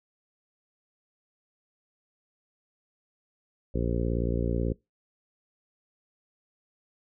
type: harmonic tone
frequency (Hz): 58.27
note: A#1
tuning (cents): 0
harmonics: 1 / 2 / 3 / 4 / 5 / 6 / 7 / 8 / 9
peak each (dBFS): -29 / -32 / -34 / -35 / -36 / -37 / -37 / -38 / -39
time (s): 3.74-4.73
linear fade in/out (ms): 10
effects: noise-tail reverb RT60 0.2 s tail -23 dB re dry